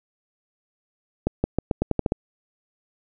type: accelerating click train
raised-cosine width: 2 ms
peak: -7 dBFS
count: 9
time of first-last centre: 1.27-2.121 s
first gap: 170 ms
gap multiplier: 0.86
effects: none